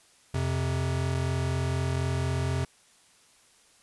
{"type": "tone pair together", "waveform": "square", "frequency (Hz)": [87.5, 131.56], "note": ["F2", "C3"], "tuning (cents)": [4, 10], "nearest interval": "perfect fifth", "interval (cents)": 706, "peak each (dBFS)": [-30, -29], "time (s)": [0.34, 2.65], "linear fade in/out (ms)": 5, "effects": ["white hiss -60 dBFS RMS until 3.82 s", "resampled to 24000 Hz"]}